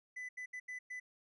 triangle tone bursts at uneven times, 2000 Hz, B6, 21 cents sharp, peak -40 dBFS, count 5, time 0.16-0.29 / 0.37-0.46 / 0.53-0.6 / 0.68-0.79 / 0.9-1 s, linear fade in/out 10 ms, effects resampled to 24000 Hz

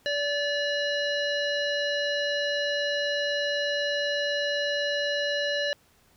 harmonic tone, 578 Hz, D5, 28 cents flat, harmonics 1 / 3 / 5 / 7 / 9 / 10, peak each -28 / -30 / -33 / -34 / -46 / -47 dBFS, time 0.06-5.73 s, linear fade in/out 0 ms, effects pink hiss -62 dBFS RMS until 6.16 s

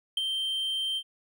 triangle tone with ADSR envelope, 3136 Hz, G7, in tune, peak -21 dBFS, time 0.17-1.03 s, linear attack 4 ms, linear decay 18 ms, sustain -5 dB, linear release 61 ms, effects none

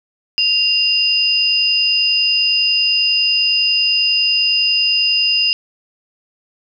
sine tone pair together, 2792 / 4975 Hz, F7 / D#8, -1 / -1 cents, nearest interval minor seventh, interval 1000 cents, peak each -15 dBFS, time 0.38-5.53 s, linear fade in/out 0 ms, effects none

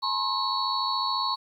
sine tone cluster, 861 / 977 / 1071 / 3913 / 4379 Hz, A5 / B5 / C6 / B7 / C#8, -38 / -19 / +40 / -17 / -22 cents, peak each -35 / -33 / -28 / -33 / -30 dBFS, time 0.02-1.36 s, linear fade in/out 20 ms, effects 10-bit

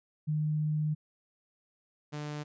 sine / sawtooth tone pair in turn, 152.6 / 148.77 Hz, D#3 / D3, -33 / +23 cents, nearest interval unison, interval 44 cents, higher first, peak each -27 / -32 dBFS, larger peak first, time 0.27-0.95 / 2.12-2.44 s, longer first, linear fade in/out 20 ms, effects resampled to 16000 Hz

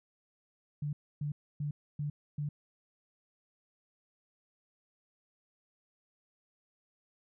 sine tone bursts, 146.83 Hz, D3, in tune, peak -32 dBFS, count 5, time 0.82-2.49 s, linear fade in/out 5 ms, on 110 ms, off 280 ms, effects none

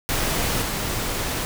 pink noise with level steps, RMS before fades -23 / -26 dBFS, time 0.09-1.45 s, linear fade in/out 0 ms, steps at 0.62 s, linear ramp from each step 2 ms, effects none

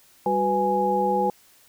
sine tone cluster, 197.1 / 370.1 / 495.7 / 832 Hz, G3 / F#4 / B4 / G#5, +10 / 0 / +6 / +3 cents, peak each -28 / -28 / -25 / -22 dBFS, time 0.26-1.3 s, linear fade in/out 2 ms, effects white hiss -56 dBFS RMS until 1.68 s

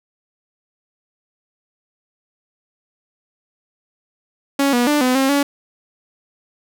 sawtooth tone with pitch steps, 278.1 / 242.4 / 295.4 / 253.3 / 268 / 283.4 Hz, C#4 / B3 / D4 / B3 / C4 / C#4, +6 / -32 / +10 / +44 / +42 / +38 cents, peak -10 dBFS, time 4.59-5.43 s, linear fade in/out 5 ms, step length 140 ms, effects none

